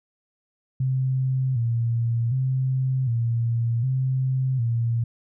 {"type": "tone with vibrato", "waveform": "sine", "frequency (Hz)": 123.47, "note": "B2", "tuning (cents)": 0, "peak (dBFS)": -20, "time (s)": [0.8, 5.04], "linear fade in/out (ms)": 5, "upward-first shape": "square", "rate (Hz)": 0.66, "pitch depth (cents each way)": 99, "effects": []}